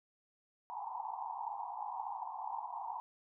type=band-pass noise; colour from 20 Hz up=white; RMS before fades=-42 dBFS; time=0.7-3 s; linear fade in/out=0 ms; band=760 to 1000 Hz; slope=96 dB/octave; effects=none